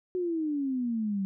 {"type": "exponential sweep", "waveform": "sine", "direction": "down", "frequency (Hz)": [370, 190.3], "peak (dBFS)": -27, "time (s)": [0.15, 1.25], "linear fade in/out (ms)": 0, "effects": []}